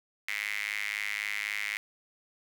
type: tone with high-pass filter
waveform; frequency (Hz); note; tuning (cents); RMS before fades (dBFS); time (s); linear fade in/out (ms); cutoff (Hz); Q
sawtooth; 103.83; G#2; 0; -34; 0.28-1.77; 0; 2100; 7.7
effects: 9-bit